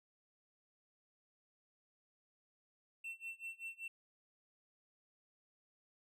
triangle tone with tremolo, 2697 Hz, E7, 39 cents sharp, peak -40 dBFS, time 3.04-3.88 s, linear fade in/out 5 ms, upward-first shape sine, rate 5.2 Hz, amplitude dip 95%, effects none

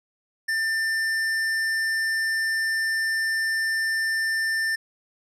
sine tone with hard clipping, 1790 Hz, A6, 29 cents sharp, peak -24 dBFS, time 0.48-4.76 s, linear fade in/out 10 ms, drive 11 dB, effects none

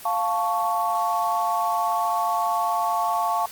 sine chord, F augmented, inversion none, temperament equal with one note detuned, 698.5 / 880 / 1113.9 Hz, F5 / A5 / C#6, 0 / 0 / +8 cents, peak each -25 dBFS, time 0.05-3.46 s, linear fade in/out 5 ms, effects white hiss -41 dBFS RMS until 3.51 s + Opus 32 kbps

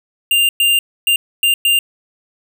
square tone bursts at uneven times, 2794 Hz, F7, in tune, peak -11 dBFS, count 5, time 0.31-0.49 / 0.6-0.79 / 1.07-1.16 / 1.43-1.54 / 1.65-1.79 s, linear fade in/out 2 ms, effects none

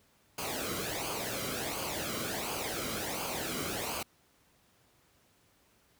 pink noise with flanger, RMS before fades -36 dBFS, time 0.38-4.03 s, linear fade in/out 5 ms, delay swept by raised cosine 0.53 to 1.16 ms, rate 1.4 Hz, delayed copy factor -0.65, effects pink hiss -67 dBFS RMS until 5.99 s + high-pass 60 Hz 12 dB/octave

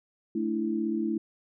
sine chord, A suspended fourth, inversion none, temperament just, 220 / 293.3 / 330 Hz, A3 / D4 / E4, 0 / -2 / +2 cents, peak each -30 / -34 / -29 dBFS, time 0.35-1.18 s, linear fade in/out 5 ms, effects none

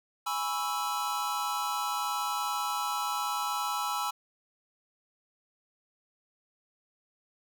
square chord, C# minor seventh, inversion second, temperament equal, 830.6 / 987.8 / 1108.7 / 1318.5 Hz, G#5 / B5 / C#6 / E6, 0 / 0 / 0 / 0 cents, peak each -36 / -36 / -40 / -34 dBFS, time 0.26-4.11 s, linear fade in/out 10 ms, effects none

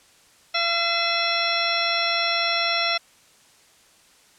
harmonic tone with a mistuned harmonic, 681 Hz, F5, 44 cents flat, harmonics 1 / 2 / 3 / 4 / 5 / 6 / 8, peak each -28 / -28 / -28 / -28 / -28 / -28 / -28 dBFS, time 0.54-2.98 s, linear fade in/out 10 ms, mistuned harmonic 4, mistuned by -80 cents, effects white hiss -55 dBFS RMS until 4.38 s + low-pass 9000 Hz 12 dB/octave

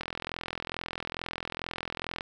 click train, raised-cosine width 0.3 ms, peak -17 dBFS, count 94, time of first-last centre 0.01-2.209 s, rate 42.3 Hz, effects none

